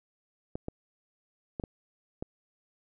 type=clicks; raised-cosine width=2 ms; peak=-21 dBFS; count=5; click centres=0.555 / 0.684 / 1.598 / 1.638 / 2.225 s; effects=none